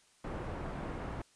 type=low-pass noise; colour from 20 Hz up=pink; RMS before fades=-40 dBFS; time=0.24-1.22 s; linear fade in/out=5 ms; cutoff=1300 Hz; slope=12 dB/octave; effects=white hiss -66 dBFS RMS until 1.35 s + resampled to 22050 Hz